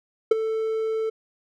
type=tone with ADSR envelope; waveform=triangle; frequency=442.4 Hz; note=A4; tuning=9 cents sharp; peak=-8 dBFS; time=0.31-1.1 s; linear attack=6 ms; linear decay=16 ms; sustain=-13 dB; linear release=10 ms; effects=none